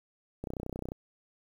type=click train; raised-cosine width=2 ms; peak=-23 dBFS; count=16; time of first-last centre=0.44-0.919 s; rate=31.3 Hz; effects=9-bit